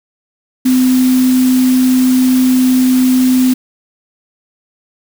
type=tone in noise; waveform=sine; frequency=255.5 Hz; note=C4; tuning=41 cents flat; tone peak=-7 dBFS; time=0.65-3.54 s; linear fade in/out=10 ms; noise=white; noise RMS=-24 dBFS; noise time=0.65-3.54 s; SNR=+14 dB; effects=none